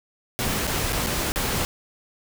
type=noise with dropouts; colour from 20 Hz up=pink; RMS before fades=-25 dBFS; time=0.39-1.65 s; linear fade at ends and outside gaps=0 ms; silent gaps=0.669-0.675 / 0.924-0.929 / 1.063-1.069 / 1.32-1.359 s; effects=none